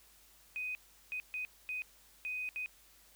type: tone bursts at uneven times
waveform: sine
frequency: 2500 Hz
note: D#7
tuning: 8 cents sharp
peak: -36 dBFS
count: 6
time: 0.56-0.75 / 1.12-1.2 / 1.34-1.45 / 1.69-1.82 / 2.25-2.49 / 2.56-2.66 s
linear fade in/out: 0 ms
effects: added 50 Hz sine -70 dBFS peak until 3.15 s + white hiss -63 dBFS RMS until 3.15 s